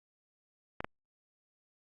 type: clicks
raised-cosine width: 0.5 ms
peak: -20 dBFS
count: 2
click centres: 0.805 / 0.845 s
effects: Opus 48 kbps